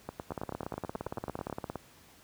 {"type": "two click trains", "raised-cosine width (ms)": 1, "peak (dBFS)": [-22, -21], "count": [14, 26], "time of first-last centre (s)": [[0.09, 1.498], [0.32, 1.757]], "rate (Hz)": [9.23, 17.4], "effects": ["pink hiss -58 dBFS RMS until 2.23 s", "high-pass 60 Hz 12 dB/octave"]}